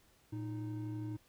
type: tone pair together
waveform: triangle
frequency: 113.9 / 309.7 Hz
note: A#2 / D#4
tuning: -40 / -8 cents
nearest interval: octave + perfect fourth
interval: 1732 cents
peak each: -38 / -40 dBFS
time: 0.32-1.17 s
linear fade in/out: 10 ms
effects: pink hiss -68 dBFS RMS until 1.28 s